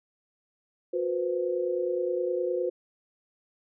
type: tone cluster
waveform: sine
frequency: 361.5 / 482.3 / 512 Hz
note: F#4 / B4 / C5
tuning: -40 / -41 / -38 cents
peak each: -29 / -34 / -29 dBFS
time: 0.93-2.7 s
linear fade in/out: 10 ms
effects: none